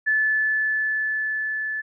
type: tone with level ramp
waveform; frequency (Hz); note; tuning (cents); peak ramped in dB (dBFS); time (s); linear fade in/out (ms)
sine; 1737; A6; -23; -17 to -25; 0.06-1.82; 20
effects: none